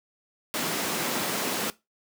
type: high-pass noise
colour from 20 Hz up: pink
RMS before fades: -29 dBFS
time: 0.54-1.7 s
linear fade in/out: 0 ms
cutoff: 170 Hz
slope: 24 dB/octave
effects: noise-tail reverb RT60 0.2 s tail -18 dB re dry